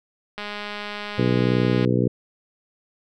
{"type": "click train", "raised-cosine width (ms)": 0.3, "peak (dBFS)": -16, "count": 305, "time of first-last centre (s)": [0.38, 1.849], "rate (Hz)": 207}
{"type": "harmonic tone", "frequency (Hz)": 61.74, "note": "B1", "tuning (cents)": 0, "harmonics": [2, 3, 4, 5, 6, 7, 8], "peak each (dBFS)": [-22, -24, -25, -26, -27, -27, -28], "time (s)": [1.18, 2.08], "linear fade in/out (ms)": 5}
{"effects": []}